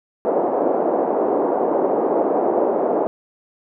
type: band-pass noise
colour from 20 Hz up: pink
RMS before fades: -19 dBFS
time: 0.25-3.07 s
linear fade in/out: 0 ms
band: 330 to 760 Hz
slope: 24 dB/octave
effects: none